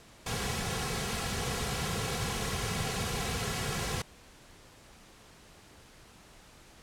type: noise with comb filter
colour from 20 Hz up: pink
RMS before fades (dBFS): -33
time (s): 0.26-4.02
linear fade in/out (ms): 5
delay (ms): 3.3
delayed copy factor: -0.7
effects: pink hiss -55 dBFS RMS until 6.82 s + low-pass 10000 Hz 12 dB/octave